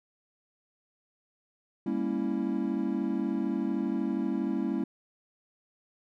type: chord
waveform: triangle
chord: G diminished seventh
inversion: none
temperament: equal with one note detuned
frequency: 200.2 / 233.1 / 277.2 / 329.6 Hz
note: G3 / Bb3 / Db4 / Fb4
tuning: +37 / 0 / 0 / 0 cents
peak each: -31 dBFS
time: 1.86-4.84 s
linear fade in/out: 5 ms
effects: none